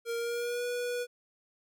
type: tone with pitch glide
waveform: square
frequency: 466.2 to 487.1 Hz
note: A#4 to B4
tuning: 0 to -24 cents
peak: -32 dBFS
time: 0.05-1.07 s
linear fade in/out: 50 ms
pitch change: +76 cents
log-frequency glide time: 0.17-0.65 s
effects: none